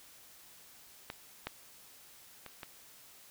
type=clicks; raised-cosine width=0.3 ms; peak=-23 / -20 / -29 / -26 dBFS; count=4; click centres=1.101 / 1.47 / 2.463 / 2.632 s; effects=white hiss -57 dBFS RMS until 3.3 s